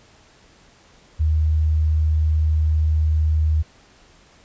sine tone, 77.78 Hz, D#2, in tune, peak -15 dBFS, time 1.19-3.63 s, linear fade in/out 20 ms, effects pink hiss -52 dBFS RMS until 4.44 s + resampled to 16000 Hz

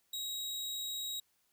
sawtooth tone, 3817 Hz, A#7, 40 cents sharp, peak -34 dBFS, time 0.13-1.2 s, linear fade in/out 5 ms, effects white hiss -75 dBFS RMS until 1.52 s

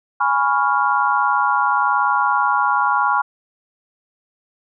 sine chord, C# dominant seventh, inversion second, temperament equal, 830.6 / 987.8 / 1108.7 / 1396.9 Hz, G#5 / B5 / C#6 / E#6, 0 / 0 / 0 / 0 cents, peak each -20 dBFS, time 0.2-3.22 s, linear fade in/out 10 ms, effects none

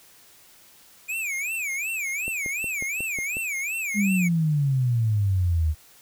square tone with vibrato, 2400 Hz, D7, 37 cents sharp, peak -27 dBFS, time 1.08-4.29 s, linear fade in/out 20 ms, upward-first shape sine, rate 2.7 Hz, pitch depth 210 cents each way
click train, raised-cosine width 2 ms, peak -23 dBFS, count 7, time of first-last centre 2.28-3.369 s, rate 5.51 Hz
sine exponential sweep, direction down, 210 to 75.2 Hz, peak -19 dBFS, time 3.94-5.75 s, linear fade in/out 50 ms
effects white hiss -53 dBFS RMS until 6.01 s

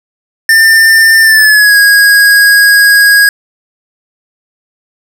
square tone with pitch glide, 1796 to 1646.9 Hz, A6 to G#6, +35 to -15 cents, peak -3 dBFS, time 0.49-3.29 s, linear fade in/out 2 ms, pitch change -150 cents, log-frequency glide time 1.22-1.77 s, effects none

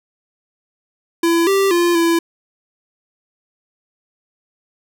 square tone with pitch steps, 336.2 / 391.5 / 346.2 / 335.3 Hz, E4 / G4 / F4 / E4, +34 / -2 / -15 / +30 cents, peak -13 dBFS, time 1.23-2.19 s, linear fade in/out 5 ms, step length 240 ms, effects none

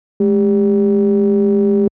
triangle ring-modulated tone, 93.3 Hz, F#2, 15 cents sharp, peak -5 dBFS, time 0.2-1.88 s, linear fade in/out 5 ms, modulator 304 Hz, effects high-pass 60 Hz 12 dB/octave

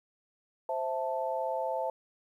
sine chord, A minor, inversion first, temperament equal, 523.3 / 659.3 / 880 Hz, C5 / E5 / A5, 0 / 0 / 0 cents, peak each -34 dBFS, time 0.69-1.9 s, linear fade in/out 2 ms, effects 11-bit

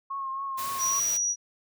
sine tone with vibrato, 1083 Hz, C#6, 41 cents flat, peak -30 dBFS, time 0.1-1 s, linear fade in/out 10 ms, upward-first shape triangle, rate 3.7 Hz, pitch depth 37 cents each way
white noise, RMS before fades -37 dBFS, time 0.57-1.18 s, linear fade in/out 20 ms
sine tone, 5800 Hz, F#8, 35 cents flat, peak -24 dBFS, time 0.78-1.36 s, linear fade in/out 50 ms
effects none

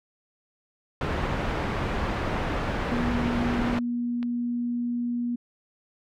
pink low-pass noise, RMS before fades -28 dBFS, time 1.01-3.79 s, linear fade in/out 2 ms, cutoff 2000 Hz, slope 12 dB/octave
clicks, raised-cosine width 0.3 ms, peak -24 dBFS, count 2, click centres 1.641 / 4.229 s
sine tone, 240.3 Hz, B3, 47 cents flat, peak -25 dBFS, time 2.91-5.36 s, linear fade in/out 10 ms
effects none

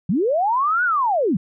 sine linear two-way sweep, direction up then down, 150 to 1502 to 150 Hz, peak -16 dBFS, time 0.09-1.37 s, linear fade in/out 5 ms, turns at 0.84 s, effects none

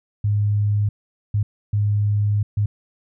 sine tone bursts at uneven times, 103.6 Hz, G#2, 4 cents flat, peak -16 dBFS, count 4, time 0.24-0.89 / 1.34-1.43 / 1.73-2.43 / 2.57-2.66 s, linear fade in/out 5 ms, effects none

